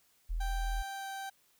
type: tone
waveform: sine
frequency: 41.16 Hz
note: E1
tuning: 2 cents flat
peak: -31 dBFS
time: 0.29-0.83 s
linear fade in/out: 20 ms
type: tone with pitch glide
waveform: 30% pulse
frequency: 784 to 779.5 Hz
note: G5 to G5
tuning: 0 to -10 cents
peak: -36 dBFS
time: 0.4-1.3 s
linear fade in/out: 10 ms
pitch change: -10 cents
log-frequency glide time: 0.96-1.07 s
effects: white hiss -69 dBFS RMS until 1.59 s